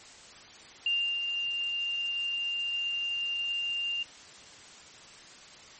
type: tone with ADSR envelope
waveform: sine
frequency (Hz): 2794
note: F7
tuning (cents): 0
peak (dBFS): -24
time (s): 0.86-4.03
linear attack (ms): 3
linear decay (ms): 320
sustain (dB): -5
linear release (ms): 3
effects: white hiss -50 dBFS RMS until 5.79 s + MP3 32 kbps